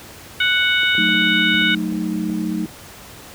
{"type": "harmonic tone", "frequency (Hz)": 740, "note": "F#5", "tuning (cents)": 0, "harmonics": [2, 3, 4, 5], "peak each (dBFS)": [-18, -20, -21, -22], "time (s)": [0.4, 1.75], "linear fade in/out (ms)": 5}
{"type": "clicks", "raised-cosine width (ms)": 2, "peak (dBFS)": -22, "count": 9, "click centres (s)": [0.833, 0.951, 1.089, 1.146, 1.217, 1.545, 1.616, 1.924, 2.299]}
{"type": "chord", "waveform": "sine", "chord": "D# diminished", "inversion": "first", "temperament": "equal", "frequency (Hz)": [185, 220, 311.1], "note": ["F#3", "A3", "D#4"], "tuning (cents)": [0, 0, 0], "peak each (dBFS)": -24, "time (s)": [0.98, 2.66], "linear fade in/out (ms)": 2}
{"effects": ["pink hiss -39 dBFS RMS until 3.34 s", "high-pass 60 Hz 12 dB/octave"]}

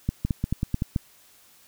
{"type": "two click trains", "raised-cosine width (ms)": 5, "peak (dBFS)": [-11, -12], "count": [5, 4], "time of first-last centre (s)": [[0.09, 0.961], [0.25, 0.821]], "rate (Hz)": [4.59, 5.25], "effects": ["white hiss -56 dBFS RMS until 1.67 s"]}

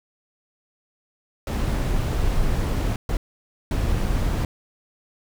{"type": "noise bursts at uneven times", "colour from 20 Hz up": "brown", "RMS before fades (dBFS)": -22, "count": 3, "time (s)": [[1.47, 2.96], [3.09, 3.17], [3.71, 4.45]], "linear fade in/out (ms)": 2, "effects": []}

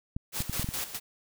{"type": "clicks", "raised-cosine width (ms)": 5, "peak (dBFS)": -20, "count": 6, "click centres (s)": [0.165, 0.405, 0.496, 0.596, 0.644, 0.689]}
{"type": "noise with tremolo", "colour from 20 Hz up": "white", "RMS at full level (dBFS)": -33, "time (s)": [0.32, 1], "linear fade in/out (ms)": 50, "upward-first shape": "square", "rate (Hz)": 4.8, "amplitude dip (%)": 70}
{"effects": []}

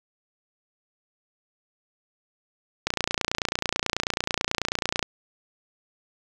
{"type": "click train", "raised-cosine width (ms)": 0.2, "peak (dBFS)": -6, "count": 64, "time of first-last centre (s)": [2.87, 5.028], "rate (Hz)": 29.2, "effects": []}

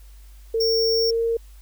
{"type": "tone with pitch glide", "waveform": "sine", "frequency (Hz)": [451.7, 460.1], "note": ["A4", "A#4"], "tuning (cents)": [45, -23], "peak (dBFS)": -19, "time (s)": [0.54, 1.37], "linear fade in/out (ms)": 5, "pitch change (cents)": 32, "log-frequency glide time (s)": [0.92, 1.22]}
{"type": "tone", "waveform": "square", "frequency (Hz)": 5490, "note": "F8", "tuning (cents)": -31, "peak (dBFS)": -22, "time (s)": [0.6, 1.11], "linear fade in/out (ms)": 10}
{"effects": ["added 50 Hz sine -42 dBFS peak until 1.61 s", "white hiss -57 dBFS RMS until 1.61 s"]}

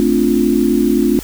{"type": "chord", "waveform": "sine", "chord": "D minor seventh", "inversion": "second", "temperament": "equal with one note detuned", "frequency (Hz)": [220.6, 261.6, 293.7, 349.2], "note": ["A3", "C4", "D4", "F4"], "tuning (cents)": [5, 0, 0, 0], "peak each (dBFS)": -16, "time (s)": [0, 1.19], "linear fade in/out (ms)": 0, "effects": ["added 50 Hz sine -31 dBFS peak until 1.23 s", "white hiss -33 dBFS RMS until 1.23 s"]}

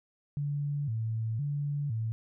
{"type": "tone with vibrato", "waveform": "sine", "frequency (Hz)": 127.1, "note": "C3", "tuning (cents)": -50, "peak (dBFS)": -29, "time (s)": [0.37, 2.12], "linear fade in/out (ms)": 0, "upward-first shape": "square", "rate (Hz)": 0.98, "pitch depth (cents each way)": 220, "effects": []}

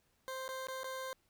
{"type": "tone with dropouts", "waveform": "20% pulse", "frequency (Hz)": 523.3, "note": "C5", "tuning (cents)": 0, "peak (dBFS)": -35, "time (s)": [0.28, 1.13], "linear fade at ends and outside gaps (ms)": 0, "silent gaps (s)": [[0.48, 0.489], [0.67, 0.685], [0.833, 0.843]], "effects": ["pink hiss -75 dBFS RMS until 1.29 s"]}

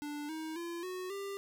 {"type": "tone with pitch steps", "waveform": "square", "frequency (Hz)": [293.7, 316.6, 341.3, 367.9, 396.6], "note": ["D4", "D#4", "F4", "F#4", "G4"], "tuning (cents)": [0, 30, -40, -10, 20], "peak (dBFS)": -39, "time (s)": [0.02, 1.37], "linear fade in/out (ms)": 0, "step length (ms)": 270, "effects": []}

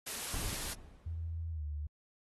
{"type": "noise", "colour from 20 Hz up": "white", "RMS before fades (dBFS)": -40, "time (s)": [0.06, 0.74], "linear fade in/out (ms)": 10}
{"type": "noise with exponential decay", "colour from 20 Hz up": "brown", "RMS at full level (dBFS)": -37, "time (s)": [0.34, 1.59], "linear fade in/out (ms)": 1, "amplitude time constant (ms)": 270}
{"type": "tone with pitch glide", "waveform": "sine", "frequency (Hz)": [82.41, 74.27], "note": ["E2", "D2"], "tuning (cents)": [0, 20], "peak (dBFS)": -36, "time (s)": [1.06, 1.87], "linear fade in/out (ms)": 5, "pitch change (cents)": -180, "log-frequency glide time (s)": [1.51, 1.64]}
{"effects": ["AAC 32 kbps"]}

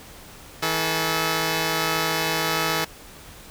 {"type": "tone pair together", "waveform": "5% pulse", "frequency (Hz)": [161.52, 431.2], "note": ["E3", "A4"], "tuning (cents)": [-35, -35], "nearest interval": "octave + perfect fourth", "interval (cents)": 1700, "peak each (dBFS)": -13, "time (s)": [0.62, 2.85], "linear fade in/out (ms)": 10, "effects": ["pink hiss -44 dBFS RMS until 3.5 s"]}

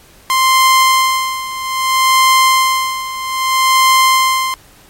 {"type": "tone with tremolo", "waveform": "sawtooth", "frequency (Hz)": 1046.5, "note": "C6", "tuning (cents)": 0, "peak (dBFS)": -3, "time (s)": [0.3, 4.54], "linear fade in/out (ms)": 0, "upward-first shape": "sine", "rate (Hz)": 0.62, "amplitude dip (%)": 80, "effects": ["pink hiss -44 dBFS RMS until 4.89 s", "MP3 64 kbps"]}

